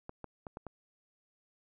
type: clicks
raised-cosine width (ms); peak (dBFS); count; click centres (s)
1; -28; 5; 0.094 / 0.243 / 0.468 / 0.571 / 0.667
effects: none